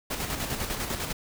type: noise with tremolo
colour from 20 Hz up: pink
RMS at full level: -30 dBFS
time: 0.1-1.13 s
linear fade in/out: 10 ms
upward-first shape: square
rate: 10 Hz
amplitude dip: 45%
effects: none